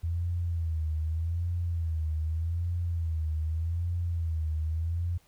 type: tone with vibrato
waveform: sine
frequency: 82.41 Hz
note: E2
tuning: in tune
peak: -27 dBFS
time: 0.03-5.18 s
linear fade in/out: 10 ms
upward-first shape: sine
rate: 0.83 Hz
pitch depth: 93 cents each way
effects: pink hiss -64 dBFS RMS until 5.27 s